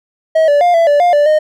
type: tone with pitch steps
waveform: triangle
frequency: 639 / 579 / 704 / 668 / 581 / 705 / 585 / 615 Hz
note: D#5 / D5 / F5 / E5 / D5 / F5 / D5 / D#5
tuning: +46 / -25 / +14 / +23 / -19 / +16 / -7 / -20 cents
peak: -5 dBFS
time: 0.35-1.39 s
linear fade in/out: 10 ms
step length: 130 ms
effects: none